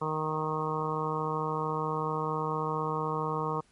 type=harmonic tone; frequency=155.56 Hz; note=D#3; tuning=in tune; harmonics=1 / 2 / 3 / 4 / 5 / 6 / 7 / 8; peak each=-35 / -40 / -34 / -45 / -40 / -36 / -34 / -39 dBFS; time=0.01-3.61 s; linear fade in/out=10 ms; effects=pink hiss -65 dBFS RMS until 3.71 s + MP3 48 kbps